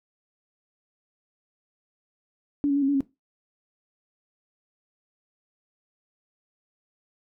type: tone with pitch steps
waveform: sine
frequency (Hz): 287.6 / 279.7 / 285.3 / 271.3 / 284.8 / 272.3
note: D4 / C#4 / C#4 / C#4 / C#4 / C#4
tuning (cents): -36 / +16 / +50 / -37 / +47 / -31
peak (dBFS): -19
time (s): 2.64-3.006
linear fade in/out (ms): 0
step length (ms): 61
effects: noise-tail reverb RT60 0.2 s tail -17 dB re dry